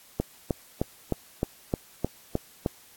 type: click train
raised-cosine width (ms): 2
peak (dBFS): -11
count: 9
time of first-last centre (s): 0.2-2.662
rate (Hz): 3.25
effects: white hiss -54 dBFS RMS until 2.96 s + AAC 64 kbps